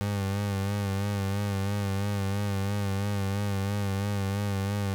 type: tone with vibrato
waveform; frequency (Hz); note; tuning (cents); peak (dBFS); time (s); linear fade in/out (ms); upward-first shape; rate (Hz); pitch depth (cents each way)
30% pulse; 99.8; G2; +32; -24; 0.01-4.94; 0; sine; 3; 49
effects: none